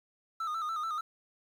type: tone with vibrato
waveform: triangle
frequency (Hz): 1277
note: D#6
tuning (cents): +45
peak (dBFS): -30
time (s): 0.4-1.01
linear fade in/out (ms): 5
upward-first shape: square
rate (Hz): 6.9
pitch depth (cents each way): 66
effects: 10-bit